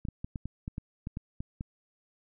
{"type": "clicks", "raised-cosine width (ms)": 5, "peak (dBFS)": -23, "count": 11, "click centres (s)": [0.052, 0.086, 0.245, 0.358, 0.456, 0.679, 0.781, 1.071, 1.171, 1.405, 1.609], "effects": []}